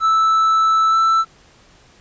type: tone with pitch glide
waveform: triangle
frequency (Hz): 1315 to 1327.2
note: E6 to E6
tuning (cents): -5 to +11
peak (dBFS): -10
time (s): 0-1.25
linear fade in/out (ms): 50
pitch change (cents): +16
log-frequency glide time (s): 0.9-0.95
effects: pink hiss -50 dBFS RMS until 2 s + resampled to 16000 Hz